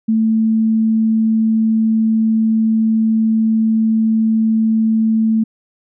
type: tone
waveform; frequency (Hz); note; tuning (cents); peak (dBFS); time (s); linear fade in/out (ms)
sine; 221.6; A3; +13; -11; 0.08-5.44; 10
effects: none